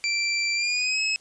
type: tone with pitch glide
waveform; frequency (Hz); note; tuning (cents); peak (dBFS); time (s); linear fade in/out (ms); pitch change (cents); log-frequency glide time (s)
25% pulse; 2349 to 2576; D7 to E7; 0 to -41; -19; 0.04-1.16; 0; +159; 0.54-1.01
effects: white hiss -55 dBFS RMS until 1.2 s + resampled to 22050 Hz